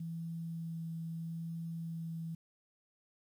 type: tone with vibrato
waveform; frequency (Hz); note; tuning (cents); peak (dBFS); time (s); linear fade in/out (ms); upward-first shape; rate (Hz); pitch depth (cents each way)
sine; 165; E3; +2; -38; 0-2.35; 5; sine; 0.78; 9
effects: 11-bit